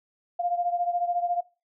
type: beating tone pair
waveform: sine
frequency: 698.5 / 712.5 Hz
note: F5 / F5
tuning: 0 / +34 cents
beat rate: 14 Hz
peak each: -25 / -30 dBFS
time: 0.39-1.41 s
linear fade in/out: 10 ms
effects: noise-tail reverb RT60 0.3 s tail -21 dB re dry